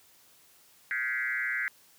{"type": "tone with frequency modulation", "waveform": "sine", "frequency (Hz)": 1810, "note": "A6", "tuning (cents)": 48, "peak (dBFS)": -28, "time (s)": [0.91, 1.68], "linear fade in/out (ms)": 0, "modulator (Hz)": 124, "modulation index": 2.6, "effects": ["white hiss -60 dBFS RMS until 1.98 s", "high-pass 60 Hz 12 dB/octave"]}